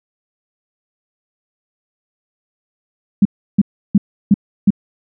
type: tone bursts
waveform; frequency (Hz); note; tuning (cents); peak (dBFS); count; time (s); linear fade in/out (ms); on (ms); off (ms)
sine; 201.5; G3; +48; -5; 5; 3.22-4.705; 5; 33; 330
effects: none